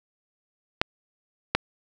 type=clicks; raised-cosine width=0.3 ms; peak=-3 dBFS; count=2; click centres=0.815 / 1.55 s; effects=none